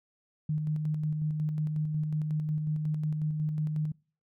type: tone with tremolo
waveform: sine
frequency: 153.3 Hz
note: D#3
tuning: 25 cents flat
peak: -26 dBFS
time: 0.49-3.92 s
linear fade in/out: 5 ms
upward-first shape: square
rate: 5.5 Hz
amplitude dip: 30%
effects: noise-tail reverb RT60 0.4 s tail -25 dB re dry